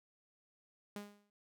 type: tone with exponential decay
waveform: sawtooth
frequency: 205.1 Hz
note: G#3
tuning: 21 cents flat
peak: -37 dBFS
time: 0.96-1.3 s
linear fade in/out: 2 ms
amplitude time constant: 73 ms
effects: none